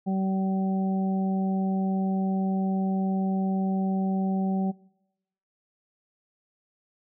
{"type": "harmonic tone", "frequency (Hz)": 191.3, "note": "G3", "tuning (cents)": -42, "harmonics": [1, 2, 3, 4], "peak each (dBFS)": [-24, -37, -40, -35], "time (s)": [0.06, 4.72], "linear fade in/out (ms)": 20, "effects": ["noise-tail reverb RT60 0.9 s tail -23 dB re dry"]}